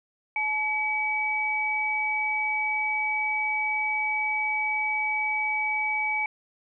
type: tone pair together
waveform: sine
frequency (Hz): 857 / 2279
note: A5 / C#7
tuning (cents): -46 / +47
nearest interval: octave + perfect fourth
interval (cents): 1693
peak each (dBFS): -30 / -25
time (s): 0.36-6.26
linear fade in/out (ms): 2
effects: none